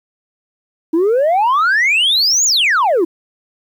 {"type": "exponential two-way sweep", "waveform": "sine", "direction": "up then down", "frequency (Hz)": [311.1, 7130, 311.1], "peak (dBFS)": -8, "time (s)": [0.93, 3.05], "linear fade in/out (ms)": 10, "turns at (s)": 2.45, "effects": ["tanh soft clip ceiling -9 dBFS", "8-bit"]}